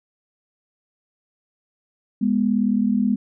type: tone pair together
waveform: sine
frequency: 206.2 / 245.1 Hz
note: G#3 / B3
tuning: -12 / -13 cents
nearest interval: minor third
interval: 299 cents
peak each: -19 / -20 dBFS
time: 2.21-3.16 s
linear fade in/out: 10 ms
effects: none